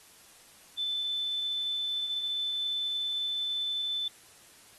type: tone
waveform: sine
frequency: 3520 Hz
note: A7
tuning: in tune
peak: -29 dBFS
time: 0.78-4.08 s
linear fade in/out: 2 ms
effects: white hiss -56 dBFS RMS until 4.78 s + AAC 32 kbps